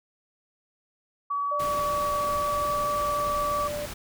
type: tone with pitch glide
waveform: sine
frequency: 1138 to 1152.6 Hz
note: C#6 to D6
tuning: +45 to -33 cents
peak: -25 dBFS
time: 1.3-3.68 s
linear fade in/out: 10 ms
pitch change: +22 cents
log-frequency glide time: 2.11-2.98 s
type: tone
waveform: sine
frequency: 590 Hz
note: D5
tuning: 8 cents sharp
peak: -30 dBFS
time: 1.51-3.86 s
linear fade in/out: 10 ms
type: noise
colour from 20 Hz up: pink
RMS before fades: -37 dBFS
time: 1.59-3.94 s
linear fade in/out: 10 ms
effects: none